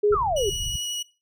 sine tone, 415.3 Hz, G#4, in tune, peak -16 dBFS, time 0.03-0.15 s, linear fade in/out 10 ms
pink low-pass noise, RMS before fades -34 dBFS, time 0.1-0.76 s, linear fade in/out 2 ms, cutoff 160 Hz, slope 48 dB/octave
sine exponential sweep, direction down, 1405 to 370 Hz, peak -21 dBFS, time 0.12-0.5 s, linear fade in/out 10 ms
25% pulse tone with vibrato, 2919 Hz, F#7, 24 cents flat, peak -24 dBFS, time 0.36-1.03 s, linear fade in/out 10 ms, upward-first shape triangle, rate 11 Hz, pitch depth 9 cents each way
effects noise-tail reverb RT60 0.3 s tail -20 dB re dry

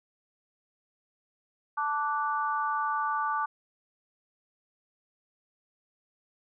sine chord, D major, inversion second, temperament equal with one note detuned, 880 / 1167.2 / 1480 Hz, A5 / D6 / F#6, 0 / -11 / 0 cents, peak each -31 / -29 / -35 dBFS, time 1.77-3.46 s, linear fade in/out 10 ms, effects none

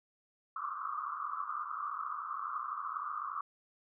pink band-pass noise, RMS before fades -39 dBFS, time 0.56-3.41 s, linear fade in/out 5 ms, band 1100 to 1300 Hz, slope 96 dB/octave, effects none

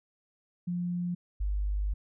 sine tone pair in turn, 176.1 / 50.19 Hz, F3 / G1, +15 / +42 cents, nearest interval octave + minor seventh, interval 2173 cents, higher first, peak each -29 / -27 dBFS, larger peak second, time 0.67-1.15 / 1.4-1.94 s, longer second, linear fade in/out 10 ms, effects none

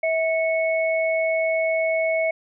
sine tone pair together, 647.8 / 2206 Hz, E5 / C#7, -30 / -9 cents, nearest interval octave + major sixth, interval 2121 cents, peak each -20 / -25 dBFS, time 0.03-2.31 s, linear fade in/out 5 ms, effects none

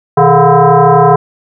sine tone with frequency modulation, 159.6 Hz, D#3, 44 cents sharp, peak -3 dBFS, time 0.17-1.16 s, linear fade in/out 5 ms, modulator 287 Hz, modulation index 3.3, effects none

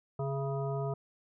harmonic tone with a mistuned harmonic, 138.59 Hz, C#3, in tune, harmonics 1 / 3 / 5 / 7 / 9, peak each -33 / -37 / -39 / -45 / -46 dBFS, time 0.19-0.94 s, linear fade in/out 5 ms, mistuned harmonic 5, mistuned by -47 cents, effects none

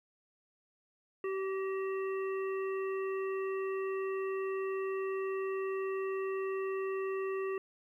harmonic tone with a mistuned harmonic, 385.2 Hz, G4, 30 cents flat, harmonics 1 / 3 / 5 / 7, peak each -33 / -43 / -47 / -50 dBFS, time 1.24-7.58 s, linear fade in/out 2 ms, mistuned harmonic 5, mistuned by -27 cents, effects 12-bit

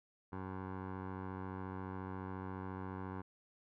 15% pulse tone with low-pass filter, 94.3 Hz, F#2, 33 cents sharp, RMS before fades -44 dBFS, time 0.32-3.22 s, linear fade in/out 10 ms, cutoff 1200 Hz, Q 2.4, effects none

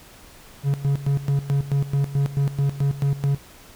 triangle tone with tremolo, 140 Hz, C#3, 18 cents sharp, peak -15 dBFS, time 0.63-3.39 s, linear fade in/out 50 ms, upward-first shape square, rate 4.6 Hz, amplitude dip 80%, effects pink hiss -47 dBFS RMS until 3.75 s

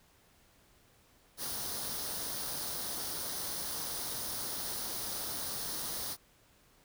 white noise with comb filter, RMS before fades -38 dBFS, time 1.37-6.17 s, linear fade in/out 50 ms, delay 0.2 ms, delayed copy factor +0.6, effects pink hiss -65 dBFS RMS until 6.84 s

